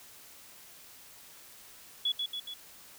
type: tone with echo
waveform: sine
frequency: 3387 Hz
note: G#7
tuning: 33 cents sharp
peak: -26 dBFS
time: 2.05-2.12 s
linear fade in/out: 5 ms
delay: 140 ms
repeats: 3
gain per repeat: -4 dB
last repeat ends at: 2.54 s
effects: white hiss -53 dBFS RMS until 2.98 s